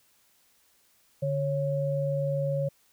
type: tone pair together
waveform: sine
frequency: 145.4 / 551 Hz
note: D3 / C#5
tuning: -17 / -11 cents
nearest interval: octave + major seventh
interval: 2306 cents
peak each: -28 dBFS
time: 1.22-2.69 s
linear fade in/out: 10 ms
effects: white hiss -65 dBFS RMS until 2.92 s